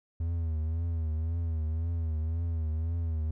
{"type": "tone with vibrato", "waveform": "triangle", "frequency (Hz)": 81.2, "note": "E2", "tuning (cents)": -26, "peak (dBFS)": -26, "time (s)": [0.2, 3.31], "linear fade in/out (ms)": 5, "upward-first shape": "triangle", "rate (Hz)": 1.9, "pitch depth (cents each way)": 84, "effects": []}